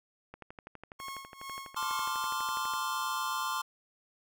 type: click train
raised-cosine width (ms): 0.5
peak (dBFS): -30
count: 30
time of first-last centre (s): 0.34-2.737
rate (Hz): 12.1
type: tone with tremolo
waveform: sawtooth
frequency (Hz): 1089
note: C#6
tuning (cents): -31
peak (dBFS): -35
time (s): 0.99-2.27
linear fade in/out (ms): 10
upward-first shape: sine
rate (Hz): 2.3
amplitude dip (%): 85
type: chord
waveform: square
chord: D minor seventh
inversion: second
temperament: equal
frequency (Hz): 880 / 1046.5 / 1174.7 / 1396.9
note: A5 / C6 / D6 / F6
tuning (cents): 0 / 0 / 0 / 0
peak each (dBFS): -41 / -35 / -38 / -40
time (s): 1.76-3.62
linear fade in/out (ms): 10
effects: none

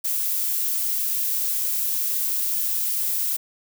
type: noise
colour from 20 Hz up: violet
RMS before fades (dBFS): -24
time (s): 0.04-3.37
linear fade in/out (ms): 10
effects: none

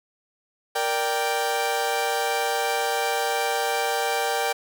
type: chord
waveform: sawtooth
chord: G minor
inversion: first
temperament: equal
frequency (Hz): 466.2 / 587.3 / 784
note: Bb4 / D5 / G5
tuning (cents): 0 / 0 / 0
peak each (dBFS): -24 / -26 / -21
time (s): 0.75-4.53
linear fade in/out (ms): 10
effects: none

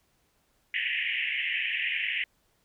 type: band-pass noise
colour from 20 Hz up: pink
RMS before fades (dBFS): -30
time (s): 0.74-2.24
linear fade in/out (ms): 2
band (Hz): 1800 to 3000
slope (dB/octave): 96
effects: pink hiss -70 dBFS RMS until 2.64 s

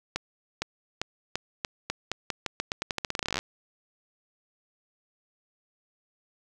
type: accelerating click train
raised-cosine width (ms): 0.2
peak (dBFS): -11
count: 28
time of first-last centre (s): 0.16-3.39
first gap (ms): 460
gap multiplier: 0.86
effects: none

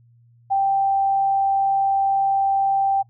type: tone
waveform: sine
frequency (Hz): 784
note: G5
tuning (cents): 0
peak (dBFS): -16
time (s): 0.5-3.03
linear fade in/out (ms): 20
effects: noise-tail reverb RT60 0.1 s tail -22 dB re dry + added 118 Hz sine -51 dBFS peak until 3.09 s

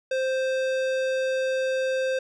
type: tone with tanh clipping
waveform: sine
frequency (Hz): 523.3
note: C5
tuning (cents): 0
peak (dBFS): -25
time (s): 0.11-2.19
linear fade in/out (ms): 5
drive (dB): 18
effects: none

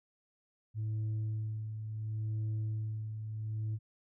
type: tone with tremolo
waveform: sine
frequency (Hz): 108.7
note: A2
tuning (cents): -21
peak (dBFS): -29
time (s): 0.74-3.79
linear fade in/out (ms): 50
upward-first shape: sine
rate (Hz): 0.71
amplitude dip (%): 60
effects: tanh soft clip ceiling -31 dBFS

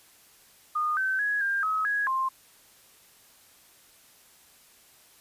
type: tone with pitch steps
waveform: sine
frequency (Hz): 1225 / 1539 / 1670 / 1599 / 1278 / 1662 / 1054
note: D#6 / G6 / G#6 / G6 / D#6 / G#6 / C6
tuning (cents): -27 / -32 / +9 / +34 / +46 / +1 / +12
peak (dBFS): -24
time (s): 0.75-2.29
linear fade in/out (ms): 10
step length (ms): 220
effects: white hiss -57 dBFS RMS until 5.2 s + resampled to 32000 Hz

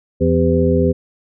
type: harmonic tone with a mistuned harmonic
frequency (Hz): 84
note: E2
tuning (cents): +33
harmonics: 1 / 2 / 3 / 5 / 6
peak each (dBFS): -18 / -18 / -18 / -18 / -18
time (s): 0.2-0.93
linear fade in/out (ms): 20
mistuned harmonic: 5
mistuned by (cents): -93
effects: none

